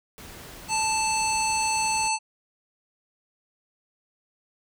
pink noise, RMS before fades -43 dBFS, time 0.18-2.08 s, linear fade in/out 0 ms
harmonic tone, 880 Hz, A5, in tune, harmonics 1 / 3 / 5 / 7 / 9 / 10, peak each -25 / -29 / -32 / -32 / -32 / -36 dBFS, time 0.68-2.19 s, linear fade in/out 50 ms
effects none

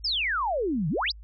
sine exponential two-way sweep, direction down then up, 5510 to 142.1 to 5510 Hz, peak -24 dBFS, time 0.04-1.12 s, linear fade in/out 10 ms, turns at 0.89 s, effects added 53 Hz sine -42 dBFS peak until 1.23 s

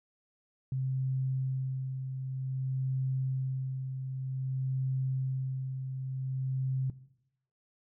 sine tone with tremolo, 131.6 Hz, C3, 10 cents sharp, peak -27 dBFS, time 0.72-6.9 s, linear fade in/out 2 ms, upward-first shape sine, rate 0.53 Hz, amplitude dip 50%, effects noise-tail reverb RT60 0.8 s tail -18 dB re dry

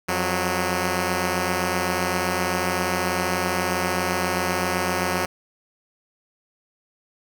5% pulse tone pair together, 87.86 / 183.4 Hz, F2 / F#3, +11 / -15 cents, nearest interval octave + minor second, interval 1274 cents, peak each -15 / -12 dBFS, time 0.08-5.26 s, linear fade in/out 10 ms, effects none

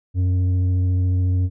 sine tone with tanh clipping, 91.4 Hz, F#2, 21 cents flat, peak -17 dBFS, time 0.14-1.5 s, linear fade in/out 50 ms, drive 6 dB, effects none

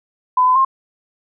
sine tone with pitch steps, 1007 / 1014 / 1064 Hz, B5 / B5 / C6, +33 / +45 / +29 cents, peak -10 dBFS, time 0.37-0.649 s, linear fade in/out 5 ms, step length 93 ms, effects none

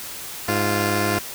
10% pulse tone pair together, 103 / 348 Hz, G#2 / F4, -14 / -6 cents, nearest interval octave + major sixth, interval 2108 cents, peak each -14 dBFS, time 0.48-1.19 s, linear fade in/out 5 ms, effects white hiss -34 dBFS RMS until 1.34 s

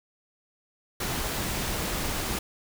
pink noise, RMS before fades -30 dBFS, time 1-2.39 s, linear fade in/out 5 ms, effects none

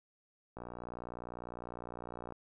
click train, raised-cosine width 1 ms, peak -30 dBFS, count 106, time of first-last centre 0.57-2.323 s, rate 59.9 Hz, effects none

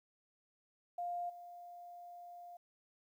sine tone with level steps, 702 Hz, F5, 9 cents sharp, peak -37 / -49 dBFS, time 0.98-2.57 s, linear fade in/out 5 ms, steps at 1.29 s, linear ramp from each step 10 ms, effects 12-bit

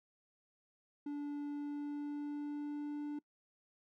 triangle tone with pitch glide, 290 to 294 Hz, D4 to D4, -22 to +2 cents, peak -36 dBFS, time 1.06-3.19 s, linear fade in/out 5 ms, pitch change +24 cents, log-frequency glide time 1.48-3.03 s, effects noise-tail reverb RT60 0.1 s tail -23 dB re dry

